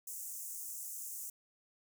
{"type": "high-pass noise", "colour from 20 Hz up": "pink", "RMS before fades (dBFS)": -44, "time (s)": [0.07, 1.3], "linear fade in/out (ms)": 5, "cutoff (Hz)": 6500, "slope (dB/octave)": 48, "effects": []}